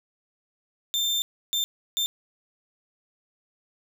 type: tone bursts at uneven times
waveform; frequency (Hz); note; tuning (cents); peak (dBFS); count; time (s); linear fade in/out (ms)
35% pulse; 3583; A7; +31; -21; 3; 0.94-1.22 / 1.53-1.64 / 1.97-2.06; 0
effects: none